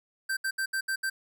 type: tone bursts at uneven times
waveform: square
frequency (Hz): 1563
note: G6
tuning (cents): -6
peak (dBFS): -28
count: 6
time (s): 0.29-0.37 / 0.44-0.51 / 0.58-0.66 / 0.73-0.81 / 0.88-0.96 / 1.03-1.1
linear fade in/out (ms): 10
effects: none